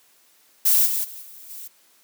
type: noise with level steps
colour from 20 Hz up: violet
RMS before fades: -17 / -24 / -38 / -43 / -37 dBFS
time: 0.65-1.68 s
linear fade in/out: 10 ms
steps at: 0.85 / 1.03 / 1.21 / 1.49 s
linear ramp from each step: 20 ms
effects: white hiss -58 dBFS RMS until 2.03 s + high-pass 200 Hz 12 dB/octave